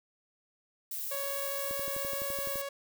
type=noise; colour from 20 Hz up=violet; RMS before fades=-37 dBFS; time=0.91-2.62 s; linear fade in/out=5 ms
type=tone; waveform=sawtooth; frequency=557 Hz; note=C#5; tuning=8 cents sharp; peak=-32 dBFS; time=1.11-2.69 s; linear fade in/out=5 ms
type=click train; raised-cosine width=2 ms; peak=-31 dBFS; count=11; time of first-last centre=1.71-2.557 s; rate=11.8 Hz
effects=none

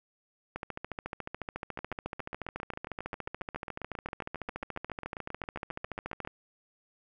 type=two click trains; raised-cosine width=0.5 ms; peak=-23 / -21 dBFS; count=34 / 81; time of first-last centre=1.79-6.249 / 0.56-6.274 s; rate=7.4 / 14 Hz; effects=none

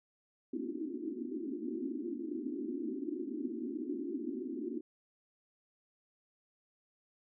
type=band-pass noise; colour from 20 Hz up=white; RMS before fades=-39 dBFS; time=0.53-4.81 s; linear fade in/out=5 ms; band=230 to 370 Hz; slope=96 dB/octave; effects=none

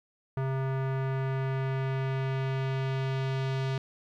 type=tone with low-pass filter sweep; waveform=square; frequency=133.4 Hz; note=C3; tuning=34 cents sharp; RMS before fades=-30 dBFS; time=0.37-3.78 s; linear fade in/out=2 ms; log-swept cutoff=1400 to 4100 Hz; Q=1.1; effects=11-bit

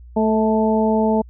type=harmonic tone with a mistuned harmonic; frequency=219.4 Hz; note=A3; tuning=5 cents flat; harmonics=1 / 2 / 3 / 4; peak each=-17 / -20 / -22 / -23 dBFS; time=0.16-1.22 s; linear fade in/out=10 ms; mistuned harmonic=3; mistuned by=-21 cents; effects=added 60 Hz sine -38 dBFS peak until 1.29 s

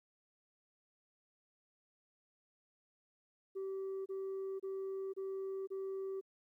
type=tone bursts; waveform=sine; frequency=385.8 Hz; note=G4; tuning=28 cents flat; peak=-36 dBFS; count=5; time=3.55-6.212 s; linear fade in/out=20 ms; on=510 ms; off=28 ms; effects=tanh soft clip ceiling -37 dBFS + 13-bit

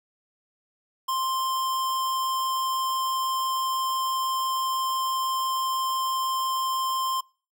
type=tone; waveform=square; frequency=1049 Hz; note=C6; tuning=4 cents sharp; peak=-25 dBFS; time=1.08-7.21 s; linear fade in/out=10 ms; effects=noise-tail reverb RT60 0.4 s tail -25 dB re dry

